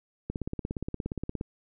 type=click train; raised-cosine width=3 ms; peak=-19 dBFS; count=20; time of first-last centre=0.3-1.411 s; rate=17.1 Hz; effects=none